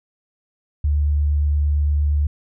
sine tone with vibrato, 73.42 Hz, D2, in tune, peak -15 dBFS, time 0.84-2.27 s, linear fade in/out 5 ms, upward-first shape sine, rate 8.7 Hz, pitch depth 9 cents each way, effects none

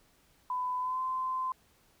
sine tone with pitch glide, 1002 to 1032.6 Hz, B5 to C6, +25 to -23 cents, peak -30 dBFS, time 0.5-1.52 s, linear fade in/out 2 ms, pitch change +52 cents, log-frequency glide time 0.79-1.01 s, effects pink hiss -66 dBFS RMS until 2 s

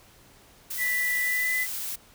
blue noise, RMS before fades -33 dBFS, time 0.7-1.96 s, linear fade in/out 10 ms
sine tone with pitch glide, 1975.5 to 2008 Hz, B6 to B6, 0 to +28 cents, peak -24 dBFS, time 0.77-1.67 s, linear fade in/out 50 ms, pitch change +28 cents, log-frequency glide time 1.19-1.55 s
effects pink hiss -55 dBFS RMS until 2.14 s

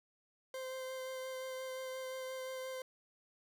40% pulse tone with vibrato, 520 Hz, C5, 11 cents flat, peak -40 dBFS, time 0.54-2.82 s, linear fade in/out 2 ms, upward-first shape sine, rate 5.7 Hz, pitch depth 12 cents each way, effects none

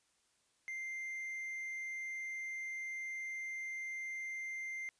triangle tone, 2093 Hz, C7, in tune, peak -38 dBFS, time 0.68-4.89 s, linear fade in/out 0 ms, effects white hiss -75 dBFS RMS until 4.99 s + resampled to 22050 Hz

